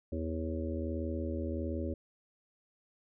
harmonic tone with a mistuned harmonic, 81.4 Hz, E2, 21 cents flat, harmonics 1 / 3 / 4 / 5 / 6 / 7, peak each -36 / -39 / -40 / -43 / -51 / -42 dBFS, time 0.12-1.94 s, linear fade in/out 5 ms, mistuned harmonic 7, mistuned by -49 cents, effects none

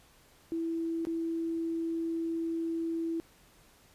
sine tone with dropouts, 330 Hz, E4, 2 cents sharp, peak -30 dBFS, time 0.52-3.2 s, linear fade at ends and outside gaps 0 ms, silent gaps 1.051-1.07 s, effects pink hiss -61 dBFS RMS until 3.94 s + resampled to 32000 Hz

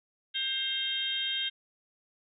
harmonic tone with a mistuned harmonic, 529 Hz, C5, 19 cents sharp, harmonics 3 / 4 / 5 / 6 / 7, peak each -40 / -41 / -42 / -31 / -35 dBFS, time 0.34-1.5 s, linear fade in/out 20 ms, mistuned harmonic 5, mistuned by +61 cents, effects none

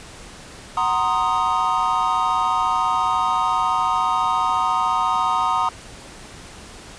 triangle chord, C half-diminished seventh, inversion second, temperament equal with one note detuned, 746.9 / 932.3 / 1046.5 / 1244.5 Hz, Gb5 / Bb5 / C6 / Eb6, +16 / 0 / 0 / 0 cents, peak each -24 / -20 / -22 / -20 dBFS, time 0.77-5.69 s, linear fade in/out 2 ms, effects pink hiss -40 dBFS RMS until 6.98 s + resampled to 22050 Hz

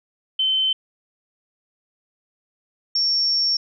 sine tone pair in turn, 3075 / 5479 Hz, G7 / F8, -34 / -34 cents, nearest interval minor seventh, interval 1000 cents, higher second, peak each -17 dBFS, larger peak neither, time 0.39-0.73 / 2.95-3.57 s, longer second, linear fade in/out 5 ms, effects none

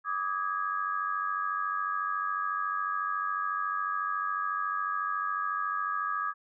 sine tone cluster, 1162 / 1256 / 1652 Hz, D6 / D#6 / G#6, -19 / +16 / -10 cents, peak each -33 / -32 / -35 dBFS, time 0.04-6.34 s, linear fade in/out 50 ms, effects none

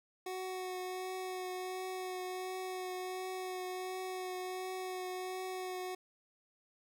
25% pulse tone with vibrato, 370 Hz, F#4, in tune, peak -35 dBFS, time 0.26-5.95 s, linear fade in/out 5 ms, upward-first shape triangle, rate 1.4 Hz, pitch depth 17 cents each way, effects none

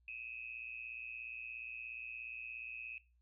sine tone with amplitude modulation, 2556 Hz, D#7, 46 cents sharp, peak -40 dBFS, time 0.08-2.98 s, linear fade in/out 2 ms, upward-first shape sine, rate 117 Hz, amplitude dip 90%, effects noise-tail reverb RT60 0.3 s tail -19 dB re dry + added 60 Hz sine -69 dBFS peak until 3.21 s

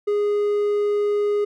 triangle tone, 413 Hz, G#4, 10 cents flat, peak -16 dBFS, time 0.07-1.45 s, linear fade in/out 10 ms, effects none

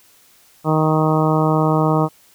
harmonic tone, 156.3 Hz, D#3, 8 cents sharp, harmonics 1 / 2 / 3 / 4 / 5 / 6 / 7 / 8, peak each -17 / -20 / -22 / -23 / -24 / -25 / -25 / -26 dBFS, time 0.64-2.09 s, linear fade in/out 50 ms, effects white hiss -52 dBFS RMS until 2.34 s

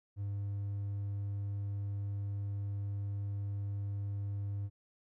triangle tone, 100.6 Hz, G2, 45 cents sharp, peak -32 dBFS, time 0.16-4.7 s, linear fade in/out 50 ms, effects tanh soft clip ceiling -28 dBFS

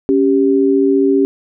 sine tone pair together, 277.2 / 392 Hz, C#4 / G4, 0 / 0 cents, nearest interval tritone, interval 600 cents, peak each -12 dBFS, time 0.09-1.25 s, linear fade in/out 0 ms, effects none

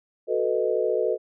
sine chord, B dominant seventh, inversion second, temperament equal, 370 / 440 / 493.9 / 622.3 Hz, F#4 / A4 / B4 / D#5, 0 / 0 / 0 / 0 cents, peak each -28 / -25 / -26 / -28 dBFS, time 0.27-1.18 s, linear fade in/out 50 ms, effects none

